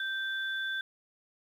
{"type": "tone pair together", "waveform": "sine", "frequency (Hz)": [1565, 3483], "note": ["G6", "A7"], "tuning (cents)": [-3, -18], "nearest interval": "octave + major second", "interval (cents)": 1385, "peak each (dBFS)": [-32, -38], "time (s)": [0, 0.81], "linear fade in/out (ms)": 2, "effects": ["10-bit"]}